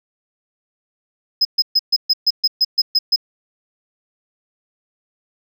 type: tone bursts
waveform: sine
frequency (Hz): 5080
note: D#8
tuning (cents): +35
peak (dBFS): -8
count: 11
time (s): 1.41-3.161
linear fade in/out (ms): 10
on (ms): 41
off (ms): 130
effects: tanh soft clip ceiling -10 dBFS